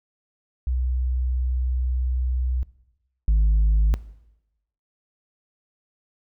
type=tone pair in turn; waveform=sine; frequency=63 / 52.78 Hz; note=B1 / G#1; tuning=+35 / +29 cents; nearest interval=minor third; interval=306 cents; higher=first; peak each=-20 / -12 dBFS; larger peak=second; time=0.67-2.63 / 3.28-3.94 s; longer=first; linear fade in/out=0 ms; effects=noise-tail reverb RT60 0.9 s tail -20 dB re dry + tanh soft clip ceiling -14 dBFS